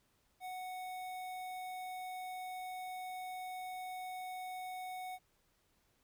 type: tone with notch filter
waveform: square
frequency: 739 Hz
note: F#5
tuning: 2 cents flat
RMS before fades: -44 dBFS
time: 0.4-5.19 s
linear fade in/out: 50 ms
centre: 5700 Hz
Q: 1.3
effects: pink hiss -75 dBFS RMS until 6.03 s

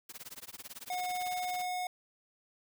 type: noise with tremolo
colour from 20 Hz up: white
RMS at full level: -44 dBFS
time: 0.09-1.65 s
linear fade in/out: 5 ms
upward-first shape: sine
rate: 18 Hz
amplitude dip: 100%
type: tone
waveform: square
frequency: 727 Hz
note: F#5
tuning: 31 cents flat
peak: -34 dBFS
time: 0.9-1.87 s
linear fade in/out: 2 ms
effects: none

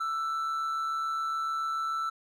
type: tone with amplitude modulation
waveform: triangle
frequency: 1329 Hz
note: E6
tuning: 14 cents sharp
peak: -25 dBFS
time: 0-2.1 s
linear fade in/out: 10 ms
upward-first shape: sine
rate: 147 Hz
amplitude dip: 40%
effects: none

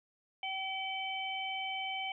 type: harmonic tone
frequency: 767 Hz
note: G5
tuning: 38 cents flat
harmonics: 1 / 3 / 4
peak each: -39 / -39 / -40 dBFS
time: 0.43-2.12 s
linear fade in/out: 2 ms
effects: none

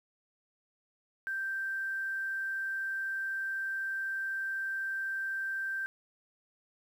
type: tone with quantisation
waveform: sine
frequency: 1568 Hz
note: G6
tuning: in tune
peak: -32 dBFS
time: 1.27-5.86 s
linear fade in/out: 0 ms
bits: 10
effects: none

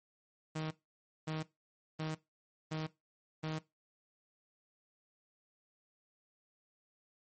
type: tone bursts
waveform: sawtooth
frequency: 156.9 Hz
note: D#3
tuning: 15 cents sharp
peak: -32 dBFS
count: 5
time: 0.55-3.59 s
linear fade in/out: 10 ms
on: 160 ms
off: 560 ms
effects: noise-tail reverb RT60 0.2 s tail -18 dB re dry + MP3 32 kbps

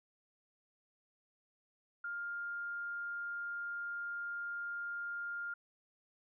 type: tone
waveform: sine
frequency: 1405 Hz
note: F6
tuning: 10 cents sharp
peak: -38 dBFS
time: 2.04-5.54 s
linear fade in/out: 5 ms
effects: none

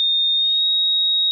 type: tone with pitch glide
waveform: sine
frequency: 3667 to 3777 Hz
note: A#7 to A#7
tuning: -29 to +22 cents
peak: -15 dBFS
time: 0-1.31 s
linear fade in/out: 0 ms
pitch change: +51 cents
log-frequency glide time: 0.34-0.65 s
effects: none

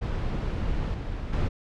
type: noise with level steps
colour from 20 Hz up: brown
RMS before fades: -28 / -32 / -25 dBFS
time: 0.01-1.49 s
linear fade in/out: 20 ms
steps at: 0.94 / 1.33 s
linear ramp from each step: 2 ms
effects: low-pass 4000 Hz 12 dB/octave

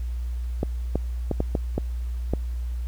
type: clicks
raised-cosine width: 2 ms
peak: -10 dBFS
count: 7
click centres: 0.631 / 0.956 / 1.313 / 1.404 / 1.552 / 1.78 / 2.336 s
effects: added 60 Hz sine -26 dBFS peak until 2.87 s + pink hiss -54 dBFS RMS until 2.87 s

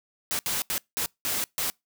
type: noise bursts at uneven times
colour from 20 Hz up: white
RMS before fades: -28 dBFS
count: 6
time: 0.31-0.39 / 0.46-0.62 / 0.7-0.78 / 0.97-1.06 / 1.25-1.44 / 1.58-1.7 s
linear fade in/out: 0 ms
effects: noise-tail reverb RT60 0.2 s tail -26 dB re dry

